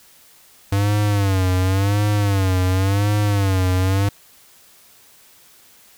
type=tone with vibrato; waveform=square; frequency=98 Hz; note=G2; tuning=in tune; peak=-16 dBFS; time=0.72-4.09 s; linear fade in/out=5 ms; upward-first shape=sine; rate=0.92 Hz; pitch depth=110 cents each way; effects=white hiss -50 dBFS RMS until 5.97 s